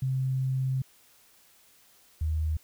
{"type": "tone pair in turn", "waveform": "sine", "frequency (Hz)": [131.5, 78.19], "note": ["C3", "D#2"], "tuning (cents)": [9, 9], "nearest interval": "major sixth", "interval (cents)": 900, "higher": "first", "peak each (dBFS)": -25, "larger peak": "neither", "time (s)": [[0.02, 0.82], [2.21, 2.57]], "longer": "first", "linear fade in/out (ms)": 5, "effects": ["white hiss -60 dBFS RMS until 2.63 s"]}